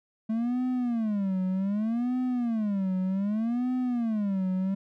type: tone with vibrato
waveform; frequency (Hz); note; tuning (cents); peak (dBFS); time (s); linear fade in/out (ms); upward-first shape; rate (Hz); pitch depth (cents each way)
triangle; 217; A3; -24; -23; 0.29-4.75; 10; sine; 0.65; 270
effects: none